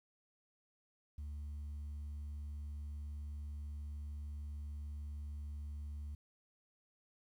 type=tone; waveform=sine; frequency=73.42 Hz; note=D2; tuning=in tune; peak=-39 dBFS; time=1.18-6.15 s; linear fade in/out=5 ms; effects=tanh soft clip ceiling -41 dBFS + 12-bit